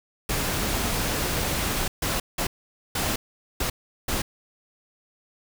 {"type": "noise bursts at uneven times", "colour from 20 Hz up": "pink", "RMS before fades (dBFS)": -26, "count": 6, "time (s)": [[0.29, 1.88], [2.02, 2.2], [2.38, 2.47], [2.95, 3.16], [3.6, 3.7], [4.08, 4.22]], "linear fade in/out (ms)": 5, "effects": []}